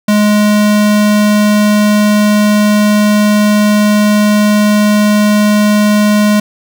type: tone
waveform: square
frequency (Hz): 209.2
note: G#3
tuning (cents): +13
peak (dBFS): -7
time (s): 0.08-6.4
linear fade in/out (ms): 5
effects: none